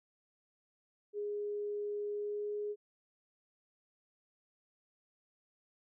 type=tone with pitch glide; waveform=sine; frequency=413.4 to 416 Hz; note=G#4 to G#4; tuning=-8 to +3 cents; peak=-35 dBFS; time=1.13-2.76 s; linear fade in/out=50 ms; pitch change=+11 cents; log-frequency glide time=2.12-2.53 s; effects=none